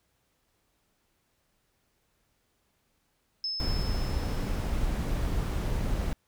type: tone with exponential decay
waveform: sine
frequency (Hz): 5220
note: E8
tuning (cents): -18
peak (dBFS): -28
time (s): 3.44-4.92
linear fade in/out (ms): 1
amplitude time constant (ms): 320
type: noise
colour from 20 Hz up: brown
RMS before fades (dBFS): -29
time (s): 3.6-6.13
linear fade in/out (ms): 0
effects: pink hiss -73 dBFS RMS until 6.27 s